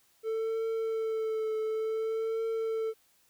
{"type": "tone with vibrato", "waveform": "triangle", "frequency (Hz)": 443.2, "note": "A4", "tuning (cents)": 13, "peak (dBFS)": -27, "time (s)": [0.23, 2.94], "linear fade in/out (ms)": 50, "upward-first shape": "triangle", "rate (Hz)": 0.56, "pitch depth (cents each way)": 28, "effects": ["white hiss -67 dBFS RMS until 3.29 s"]}